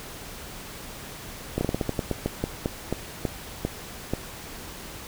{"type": "slowing click train", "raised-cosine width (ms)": 2, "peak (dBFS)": -11, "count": 16, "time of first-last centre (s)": [1.58, 4.136], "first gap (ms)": 30, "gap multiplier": 1.22, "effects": ["pink hiss -40 dBFS RMS until 5.07 s"]}